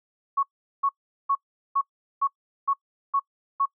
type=tone bursts; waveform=sine; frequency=1108.7 Hz; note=C#6; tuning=in tune; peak=-19 dBFS; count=8; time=0.37-3.658 s; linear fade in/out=10 ms; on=61 ms; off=400 ms; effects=noise-tail reverb RT60 0.1 s tail -25 dB re dry